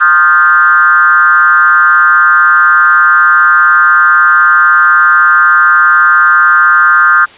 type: tone with frequency modulation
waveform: sine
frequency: 1396.9 Hz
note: F6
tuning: in tune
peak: -3 dBFS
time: 0-7.26 s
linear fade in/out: 20 ms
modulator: 164 Hz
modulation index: 1.3
effects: white hiss -35 dBFS RMS until 7.37 s + resampled to 8000 Hz